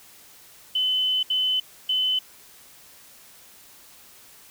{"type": "tone bursts at uneven times", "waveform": "sine", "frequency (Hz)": 3030, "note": "F#7", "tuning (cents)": 40, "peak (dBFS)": -20, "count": 3, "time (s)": [[0.75, 1.23], [1.3, 1.6], [1.89, 2.19]], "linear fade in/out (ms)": 5, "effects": ["white hiss -50 dBFS RMS until 4.5 s"]}